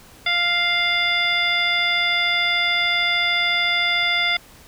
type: harmonic tone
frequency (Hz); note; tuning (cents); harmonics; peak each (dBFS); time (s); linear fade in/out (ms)
698.5; F5; 0; 1 / 2 / 3 / 4 / 5 / 7; -29 / -27 / -20 / -32 / -22 / -31; 0.26-4.37; 5
effects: pink hiss -47 dBFS RMS until 4.67 s